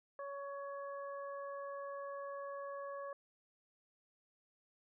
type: harmonic tone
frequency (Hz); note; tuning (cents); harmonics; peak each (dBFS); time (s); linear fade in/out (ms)
560; C#5; +18; 1 / 2 / 3; -44 / -47 / -55; 0.19-3.13; 2
effects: none